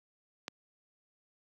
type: click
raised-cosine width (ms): 0.2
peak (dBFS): -19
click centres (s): 0.481
effects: high-pass 200 Hz 12 dB/octave

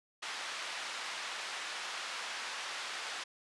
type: band-pass noise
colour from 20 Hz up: pink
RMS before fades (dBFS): -41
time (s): 0.22-3.24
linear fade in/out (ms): 10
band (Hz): 1100 to 5100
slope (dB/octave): 12
effects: resampled to 24000 Hz

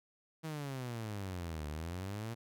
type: exponential two-way sweep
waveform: sawtooth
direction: down then up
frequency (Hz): 162.5 to 73.42 to 119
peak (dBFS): -35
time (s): 0.43-2.35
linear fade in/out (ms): 20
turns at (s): 1.68
effects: none

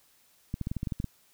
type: clicks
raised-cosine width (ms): 5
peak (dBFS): -19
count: 10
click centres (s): 0.541 / 0.613 / 0.671 / 0.715 / 0.767 / 0.831 / 0.872 / 0.922 / 1.001 / 1.043
effects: white hiss -64 dBFS RMS until 1.33 s

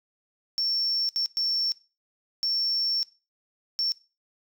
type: tone bursts at uneven times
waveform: sine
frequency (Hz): 5440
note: F8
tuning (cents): -46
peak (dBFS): -21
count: 5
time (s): 0.58-1.09 / 1.16-1.26 / 1.37-1.72 / 2.43-3.03 / 3.79-3.92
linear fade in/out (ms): 0
effects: noise-tail reverb RT60 0.3 s tail -20 dB re dry + tanh soft clip ceiling -21 dBFS

